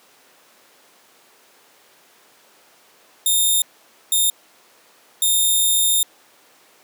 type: tone bursts at uneven times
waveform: 5% pulse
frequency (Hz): 3647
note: A#7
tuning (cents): -39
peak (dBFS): -7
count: 3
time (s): 3.26-3.62 / 4.12-4.3 / 5.22-6.03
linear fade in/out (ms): 2
effects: pink hiss -52 dBFS RMS until 6.83 s + high-pass 400 Hz 12 dB/octave